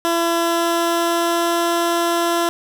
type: tone with pitch glide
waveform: 15% pulse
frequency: 337.5 to 340.6 Hz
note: E4 to F4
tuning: +41 to -43 cents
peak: -10 dBFS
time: 0.05-2.49 s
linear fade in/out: 0 ms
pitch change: +16 cents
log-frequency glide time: 0.39-1.73 s
effects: none